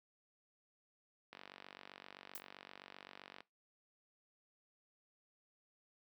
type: click train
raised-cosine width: 0.3 ms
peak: -34 dBFS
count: 100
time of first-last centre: 1.33-3.405 s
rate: 47.7 Hz
type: noise with exponential decay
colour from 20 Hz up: violet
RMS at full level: -40 dBFS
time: 2.35-2.43 s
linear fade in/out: 2 ms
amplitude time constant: 16 ms
effects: noise-tail reverb RT60 0.2 s tail -20 dB re dry + high-pass 200 Hz 12 dB/octave